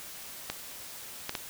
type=clicks; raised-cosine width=0.2 ms; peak=-14 dBFS; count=3; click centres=0.5 / 1.294 / 1.352 s; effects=white hiss -44 dBFS RMS until 1.49 s